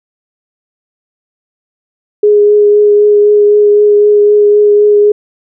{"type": "tone with vibrato", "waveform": "sine", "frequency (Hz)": 415.3, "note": "G#4", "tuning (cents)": 0, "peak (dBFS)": -3, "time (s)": [2.23, 5.12], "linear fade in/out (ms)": 5, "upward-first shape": "triangle", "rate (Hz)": 3.9, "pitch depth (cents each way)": 14, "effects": []}